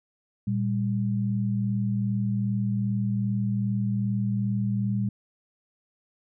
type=tone pair together; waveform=sine; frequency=116.54 / 199.07 Hz; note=A#2 / G3; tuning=0 / +27 cents; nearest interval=major sixth; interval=927 cents; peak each=-26 dBFS; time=0.47-5.09 s; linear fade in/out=5 ms; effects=none